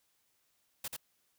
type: noise with echo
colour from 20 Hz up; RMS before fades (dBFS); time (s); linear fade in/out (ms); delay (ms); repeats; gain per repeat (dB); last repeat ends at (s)
white; -39; 0.84-0.88; 5; 86; 1; -2; 0.966
effects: white hiss -75 dBFS RMS until 1.38 s